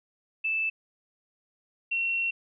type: tone pair in turn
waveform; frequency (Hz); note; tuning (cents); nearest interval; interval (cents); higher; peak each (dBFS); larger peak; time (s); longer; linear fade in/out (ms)
sine; 2636 / 2724; E7 / F7; -1 / -44; minor second; 57; second; -25; neither; 0.44-0.7 / 1.91-2.31; second; 10
effects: none